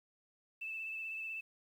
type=tone with vibrato; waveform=sine; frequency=2637 Hz; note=E7; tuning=in tune; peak=-39 dBFS; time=0.61-1.41 s; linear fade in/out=10 ms; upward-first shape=sine; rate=16 Hz; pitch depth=21 cents each way; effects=11-bit